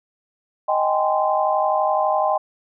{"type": "chord", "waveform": "sine", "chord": "Ab major seventh", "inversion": "second", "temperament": "just", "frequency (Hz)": [623, 778.7, 830.6, 1038.3], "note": ["Eb5", "G5", "Ab5", "C6"], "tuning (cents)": [2, -12, 0, -14], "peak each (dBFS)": [-21, -21, -25, -23], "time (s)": [0.68, 2.38], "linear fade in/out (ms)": 10, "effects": []}